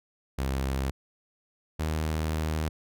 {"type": "tone pair in turn", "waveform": "sawtooth", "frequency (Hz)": [66.9, 78.3], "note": ["C2", "D#2"], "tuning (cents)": [39, 11], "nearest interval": "minor third", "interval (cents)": 272, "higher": "second", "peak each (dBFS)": -23, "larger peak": "neither", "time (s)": [[0.38, 0.91], [1.79, 2.69]], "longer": "second", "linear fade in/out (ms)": 10, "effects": []}